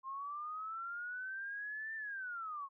sine linear two-way sweep, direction up then down, 1053 to 1792 to 1071 Hz, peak -40 dBFS, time 0.03-2.69 s, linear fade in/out 50 ms, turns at 1.95 s, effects none

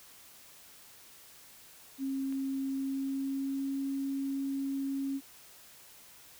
sine tone with pitch glide, 270 to 273.6 Hz, C#4 to C#4, -45 to -23 cents, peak -31 dBFS, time 1.98-5.21 s, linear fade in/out 50 ms, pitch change +22 cents, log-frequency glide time 2.74-3.78 s
click, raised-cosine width 0.3 ms, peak -36 dBFS, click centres 2.325 s
effects white hiss -55 dBFS RMS until 6.39 s

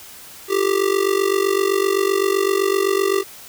square tone with amplitude modulation, 392 Hz, G4, in tune, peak -13 dBFS, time 0.48-3.24 s, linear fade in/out 50 ms, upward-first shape sine, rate 47.8 Hz, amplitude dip 85%, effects white hiss -40 dBFS RMS until 3.48 s

